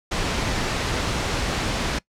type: noise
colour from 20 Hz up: pink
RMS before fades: -24 dBFS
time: 0.11-1.99 s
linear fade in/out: 10 ms
effects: noise-tail reverb RT60 0.1 s tail -22 dB re dry + low-pass 6000 Hz 12 dB/octave